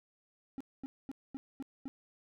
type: tone bursts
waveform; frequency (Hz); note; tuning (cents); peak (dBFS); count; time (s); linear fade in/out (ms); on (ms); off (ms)
triangle; 268.8; C4; +47; -36; 6; 0.58-1.88; 0; 25; 230
effects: none